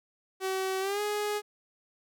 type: tone with pitch glide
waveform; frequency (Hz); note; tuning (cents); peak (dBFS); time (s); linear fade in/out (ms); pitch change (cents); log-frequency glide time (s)
sawtooth; 380 to 416.8; F#4 to G#4; +46 to +6; -25; 0.4-1.42; 50; +160; 0.8-1.01
effects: none